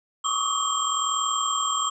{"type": "tone cluster", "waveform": "sine", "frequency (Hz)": [1106, 1147, 1266, 3183, 7560], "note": ["C#6", "D6", "D#6", "G7", "A#8"], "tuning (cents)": [-4, -41, 30, 26, 23], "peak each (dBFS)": -29, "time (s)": [0.24, 1.9], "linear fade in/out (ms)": 10, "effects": []}